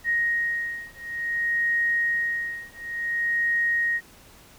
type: beating tone pair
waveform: sine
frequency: 1873 / 1873.56 Hz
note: A#6 / A#6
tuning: +8 / +8 cents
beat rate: 0.56 Hz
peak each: -26 dBFS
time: 0.04-4.01 s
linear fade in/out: 50 ms
effects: pink hiss -51 dBFS RMS until 4.58 s